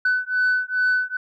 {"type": "beating tone pair", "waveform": "sine", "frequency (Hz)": [1500, 1502.4], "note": ["F#6", "F#6"], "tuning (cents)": [23, 26], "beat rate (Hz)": 2.4, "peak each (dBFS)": [-20, -20], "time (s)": [0.05, 1.17], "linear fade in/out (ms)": 5, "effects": ["tanh soft clip ceiling -14 dBFS"]}